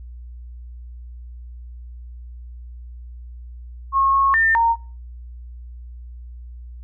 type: tone with pitch steps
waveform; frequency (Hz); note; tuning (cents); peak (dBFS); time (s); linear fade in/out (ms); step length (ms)
sine; 1087 / 1094 / 1802 / 923; C#6 / C#6 / A6 / A#5; -34 / -23 / +41 / -17; -14; 3.92-4.76; 50; 210
effects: noise-tail reverb RT60 0.4 s tail -24 dB re dry + added 60 Hz sine -34 dBFS peak until 6.83 s